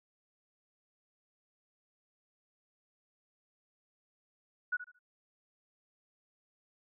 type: tone with echo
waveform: sine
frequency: 1468 Hz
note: F#6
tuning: 14 cents flat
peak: -29 dBFS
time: 4.72-4.77 s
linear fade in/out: 10 ms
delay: 74 ms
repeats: 3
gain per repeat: -12 dB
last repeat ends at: 4.992 s
effects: none